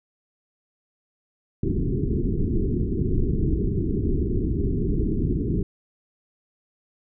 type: low-pass noise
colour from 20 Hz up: pink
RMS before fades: -23 dBFS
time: 1.63-5.63 s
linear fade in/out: 5 ms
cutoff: 420 Hz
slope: 96 dB/octave
effects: none